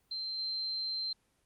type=tone with level steps; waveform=sine; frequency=4128 Hz; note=C8; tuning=24 cents flat; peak=-35 / -33 dBFS; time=0.11-1.13 s; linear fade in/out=5 ms; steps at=0.38 s; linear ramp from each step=10 ms; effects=pink hiss -73 dBFS RMS until 1.45 s + Opus 24 kbps